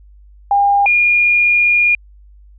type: tone pair in turn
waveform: sine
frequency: 805 / 2425 Hz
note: G5 / D#7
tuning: +46 / -45 cents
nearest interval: octave + perfect fifth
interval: 1909 cents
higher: second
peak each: -9 dBFS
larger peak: neither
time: 0.51-0.86 / 0.86-1.95 s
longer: second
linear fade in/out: 2 ms
effects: added 50 Hz sine -40 dBFS peak until 2.58 s